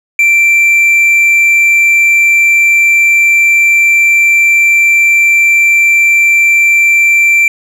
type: tone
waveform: triangle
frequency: 2349 Hz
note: D7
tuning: in tune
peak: -3 dBFS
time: 0.19-7.48 s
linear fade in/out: 2 ms
effects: none